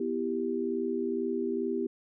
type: chord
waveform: sine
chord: E minor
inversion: second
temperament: equal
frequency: 246.9 / 329.6 / 392 Hz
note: B3 / E4 / G4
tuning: 0 / 0 / 0 cents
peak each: -33 / -34 / -31 dBFS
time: 0-1.87 s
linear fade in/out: 5 ms
effects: none